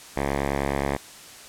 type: tone with low-pass filter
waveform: 5% pulse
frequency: 69.7 Hz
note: C#2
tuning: 10 cents sharp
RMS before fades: -26 dBFS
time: 0.16-0.97 s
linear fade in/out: 10 ms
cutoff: 1900 Hz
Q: 1.3
effects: white hiss -44 dBFS RMS until 1.48 s + low-pass 10000 Hz 12 dB/octave